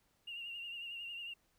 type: tone with vibrato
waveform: triangle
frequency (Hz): 2794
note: F7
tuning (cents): 0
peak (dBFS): -39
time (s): 0.27-1.34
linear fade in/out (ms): 10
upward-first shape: triangle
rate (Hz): 11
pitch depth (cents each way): 54
effects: tanh soft clip ceiling -40 dBFS + pink hiss -75 dBFS RMS until 1.58 s